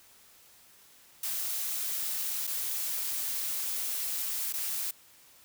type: noise with dropouts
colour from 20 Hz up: blue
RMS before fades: -33 dBFS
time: 1.23-4.91 s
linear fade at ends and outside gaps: 5 ms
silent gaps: 2.47-2.474 / 4.526-4.536 s
effects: white hiss -58 dBFS RMS until 5.44 s